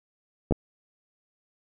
clicks, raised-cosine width 2 ms, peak -10 dBFS, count 2, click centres 0.51 / 0.523 s, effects none

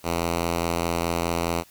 5% pulse tone, 84.8 Hz, E2, 50 cents sharp, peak -12 dBFS, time 0.03-1.64 s, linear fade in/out 50 ms, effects white hiss -54 dBFS RMS until 1.7 s

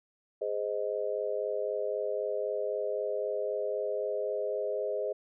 sine chord, Ab major, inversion none, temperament just, 415.3 / 519.1 / 623 Hz, Ab4 / C5 / Eb5, 0 / -14 / +2 cents, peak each -34 dBFS, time 0.41-5.13 s, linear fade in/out 10 ms, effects none

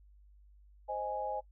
sine chord, Ab major, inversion first, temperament equal, 523.3 / 622.3 / 830.6 Hz, C5 / Eb5 / Ab5, 0 / 0 / 0 cents, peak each -40 / -40 / -36 dBFS, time 0.88-1.41 s, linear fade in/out 20 ms, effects noise-tail reverb RT60 0.1 s tail -20 dB re dry + added 50 Hz sine -57 dBFS peak until 1.51 s

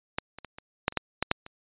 clicks, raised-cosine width 0.3 ms, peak -11 / -25 / -24 / -26 / -6 / -27 / -9 / -9 / -6 / -27 dBFS, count 10, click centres 0.185 / 0.386 / 0.447 / 0.585 / 0.881 / 0.924 / 0.973 / 1.226 / 1.314 / 1.464 s, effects resampled to 8000 Hz

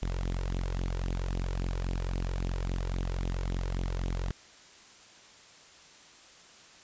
sawtooth tone with flanger, 44.68 Hz, F1, 40 cents sharp, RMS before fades -32 dBFS, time 0.02-4.31 s, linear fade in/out 0 ms, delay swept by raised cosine 0.28 to 2.18 ms, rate 3.7 Hz, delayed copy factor +0.65, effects white hiss -54 dBFS RMS until 6.83 s + resampled to 16000 Hz

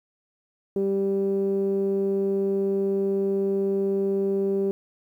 sawtooth tone with low-pass filter, 196 Hz, G3, in tune, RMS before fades -24 dBFS, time 0.76-4.71 s, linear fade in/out 0 ms, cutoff 420 Hz, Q 5.7, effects 10-bit

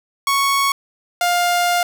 sawtooth tone pair in turn, 1108.7 / 703.9 Hz, C#6 / F5, 0 / +13 cents, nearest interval minor sixth, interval 787 cents, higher first, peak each -11 dBFS, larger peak neither, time 0.27-0.72 / 1.21-1.83 s, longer second, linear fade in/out 2 ms, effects none

